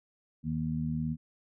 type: harmonic tone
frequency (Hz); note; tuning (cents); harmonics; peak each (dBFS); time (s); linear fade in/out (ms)
78.6; D#2; +18; 1 / 2 / 3; -40 / -32 / -33; 0.43-1.17; 50
effects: none